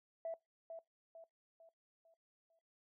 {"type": "tone with echo", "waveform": "sine", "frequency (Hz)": 659, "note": "E5", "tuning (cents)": -1, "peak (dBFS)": -38, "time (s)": [0.25, 0.34], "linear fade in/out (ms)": 2, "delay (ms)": 450, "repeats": 5, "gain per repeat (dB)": -7, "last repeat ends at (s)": 2.59, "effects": ["noise-tail reverb RT60 0.2 s tail -23 dB re dry", "tanh soft clip ceiling -34 dBFS"]}